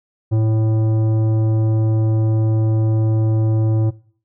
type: tone with tanh clipping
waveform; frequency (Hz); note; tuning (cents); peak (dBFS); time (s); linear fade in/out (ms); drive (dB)
sine; 110.2; A2; +3; -15; 0.31-3.91; 20; 12
effects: noise-tail reverb RT60 0.5 s tail -21 dB re dry